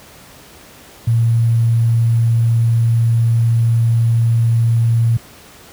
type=tone with sample-and-hold; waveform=sine; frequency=115.5 Hz; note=A#2; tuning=16 cents flat; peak=-10 dBFS; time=1.07-5.17 s; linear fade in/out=5 ms; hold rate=11025 Hz; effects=pink hiss -41 dBFS RMS until 5.72 s + high-pass 60 Hz 12 dB/octave